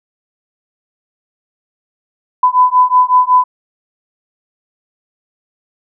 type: beating tone pair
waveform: sine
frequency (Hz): 1000 / 1005.4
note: B5 / B5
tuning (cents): +21 / +31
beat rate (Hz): 5.4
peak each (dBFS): -10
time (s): 2.43-3.44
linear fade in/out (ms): 5
effects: none